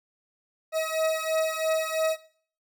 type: beating tone pair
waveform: 40% pulse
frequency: 636 / 639 Hz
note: D#5 / D#5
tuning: +38 / +46 cents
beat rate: 3 Hz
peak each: -27 dBFS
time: 0.72-2.17 s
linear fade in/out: 50 ms
effects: noise-tail reverb RT60 0.5 s tail -17 dB re dry